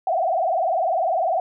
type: tone with vibrato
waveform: sine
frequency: 704 Hz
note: F5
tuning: 14 cents sharp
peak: -18 dBFS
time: 0.07-1.4 s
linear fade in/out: 2 ms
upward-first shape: triangle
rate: 20 Hz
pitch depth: 210 cents each way
effects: none